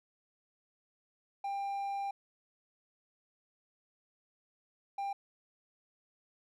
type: tone bursts at uneven times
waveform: triangle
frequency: 795 Hz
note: G5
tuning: 24 cents sharp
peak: -32 dBFS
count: 2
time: 1.44-2.11 / 4.98-5.13 s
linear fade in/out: 5 ms
effects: none